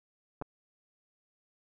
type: clicks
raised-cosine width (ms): 1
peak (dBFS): -24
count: 2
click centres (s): 0.415 / 0.422
effects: none